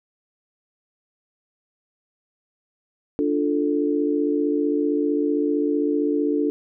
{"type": "chord", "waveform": "sine", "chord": "D minor", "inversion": "none", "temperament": "equal", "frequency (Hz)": [293.7, 349.2, 440], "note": ["D4", "F4", "A4"], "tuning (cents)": [0, 0, 0], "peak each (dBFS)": [-21, -26, -24], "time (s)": [3.19, 6.5], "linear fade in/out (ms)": 0, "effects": []}